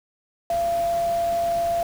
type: tone in noise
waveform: sine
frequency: 683 Hz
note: F5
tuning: 39 cents flat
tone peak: -20 dBFS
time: 0.5-1.83 s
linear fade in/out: 2 ms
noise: pink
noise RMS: -38 dBFS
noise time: 0.5-1.83 s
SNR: +15 dB
effects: none